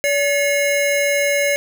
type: tone pair together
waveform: square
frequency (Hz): 571 / 2163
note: D5 / C#7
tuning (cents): -49 / -43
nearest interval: octave + major seventh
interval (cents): 2306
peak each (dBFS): -18 / -20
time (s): 0.04-1.56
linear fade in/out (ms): 0
effects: none